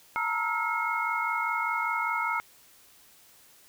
sine tone cluster, 897 / 942 / 1304 / 1404 / 2168 Hz, A5 / A#5 / E6 / F6 / C#7, +33 / +18 / -19 / +9 / -39 cents, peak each -35 / -32 / -31 / -34 / -32 dBFS, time 0.16-2.4 s, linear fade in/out 0 ms, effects white hiss -57 dBFS RMS until 3.68 s

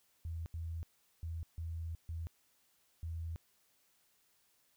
sine tone bursts at uneven times, 82.41 Hz, E2, in tune, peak -38 dBFS, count 6, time 0.25-0.46 / 0.54-0.83 / 1.23-1.43 / 1.58-1.95 / 2.09-2.27 / 3.03-3.36 s, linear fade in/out 0 ms, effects white hiss -73 dBFS RMS until 4.76 s

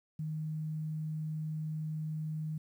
sine tone, 155.56 Hz, D#3, in tune, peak -34 dBFS, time 0.19-2.58 s, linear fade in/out 5 ms, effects 11-bit

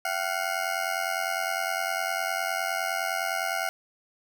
20% pulse ring-modulated tone, 719 Hz, F#5, 50 cents flat, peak -19 dBFS, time 0.05-3.69 s, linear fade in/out 0 ms, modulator 44.9 Hz, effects none

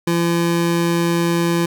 square tone pair together, 170 / 340 Hz, F3 / F4, -46 / -46 cents, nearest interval octave, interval 1200 cents, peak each -19 dBFS, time 0.07-1.66 s, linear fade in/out 5 ms, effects none

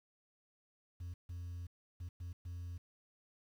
sine tone bursts at uneven times, 87.2 Hz, F2, 2 cents flat, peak -39 dBFS, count 5, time 1-1.14 / 1.29-1.67 / 2-2.09 / 2.2-2.33 / 2.45-2.78 s, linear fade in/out 10 ms, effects tanh soft clip ceiling -41 dBFS + 11-bit

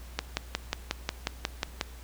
click train, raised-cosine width 0.2 ms, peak -10 dBFS, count 10, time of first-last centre 0.19-1.812 s, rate 5.55 Hz, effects added 60 Hz sine -43 dBFS peak until 2.03 s + pink hiss -52 dBFS RMS until 2.03 s

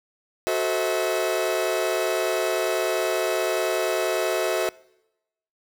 40% pulse chord, F# half-diminished seventh, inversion none, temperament equal with one note detuned, 370 / 440 / 523.3 / 644.6 Hz, F#4 / A4 / C5 / E5, 0 / 0 / 0 / -39 cents, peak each -26 / -28 / -29 / -25 dBFS, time 0.47-4.69 s, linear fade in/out 0 ms, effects noise-tail reverb RT60 0.9 s tail -23 dB re dry

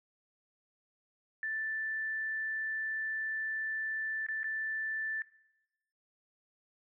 sine tone with dropouts, 1763 Hz, A6, 3 cents sharp, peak -33 dBFS, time 1.43-5.22 s, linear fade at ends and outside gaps 1 ms, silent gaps 4.265-4.286 / 4.432-4.442 s, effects noise-tail reverb RT60 0.9 s tail -19 dB re dry

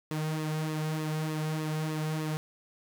sawtooth tone with flanger, 155.56 Hz, D#3, in tune, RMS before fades -32 dBFS, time 0.11-2.37 s, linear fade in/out 0 ms, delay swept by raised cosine 1.3 to 3.5 ms, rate 3.3 Hz, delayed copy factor -0.6, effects none

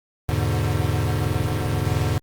square chord, E dominant seventh, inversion none, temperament equal, 82.41 / 103.83 / 123.47 / 146.83 Hz, E2 / G#2 / B2 / D3, 0 / 0 / 0 / 0 cents, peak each -26 / -24 / -28 / -27 dBFS, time 0.29-2.18 s, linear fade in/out 0 ms, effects Opus 24 kbps

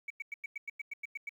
sine tone bursts, 2269 Hz, C#7, 40 cents sharp, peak -35 dBFS, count 11, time 0.08-1.293 s, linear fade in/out 5 ms, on 23 ms, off 96 ms, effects tanh soft clip ceiling -32 dBFS + 11-bit

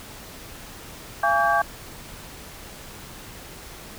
sine tone cluster, 682 / 823 / 1141 / 1586 Hz, F5 / G#5 / C#6 / G6, -41 / -16 / +50 / +20 cents, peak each -23 dBFS, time 1.23-1.62 s, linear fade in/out 5 ms, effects pink hiss -41 dBFS RMS until 3.98 s

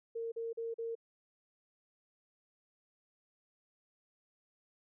sine tone bursts, 459 Hz, A#4, 27 cents flat, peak -36 dBFS, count 4, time 0.15-0.953 s, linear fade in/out 10 ms, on 170 ms, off 41 ms, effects none

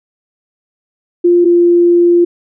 sine tone pair in turn, 349.3 / 346.9 Hz, F4 / F4, 0 / -12 cents, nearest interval unison, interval 12 cents, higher first, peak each -5 dBFS, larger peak neither, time 1.24-1.45 / 1.45-2.25 s, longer second, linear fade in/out 10 ms, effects none

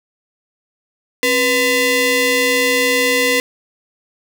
sawtooth ring-modulated tone, 759 Hz, F#5, 44 cents sharp, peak -6 dBFS, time 1.23-3.4 s, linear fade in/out 0 ms, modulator 1250 Hz, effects none

